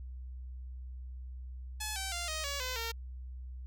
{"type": "tone with pitch steps", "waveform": "5% pulse", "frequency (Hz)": [856, 771.5, 695.3, 626.6, 564.7, 509, 458.7], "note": ["A5", "G5", "F5", "D#5", "C#5", "C5", "A#4"], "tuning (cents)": [-48, -28, -8, 12, 32, -48, -28], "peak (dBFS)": -24, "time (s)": [1.8, 2.92], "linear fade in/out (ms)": 10, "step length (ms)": 160, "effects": ["added 63 Hz sine -41 dBFS peak until 3.66 s"]}